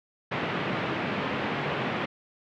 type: band-pass noise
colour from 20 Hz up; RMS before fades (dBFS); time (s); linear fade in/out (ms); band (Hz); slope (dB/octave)
pink; -30; 0.31-2.06; 10; 130 to 2900; 24
effects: none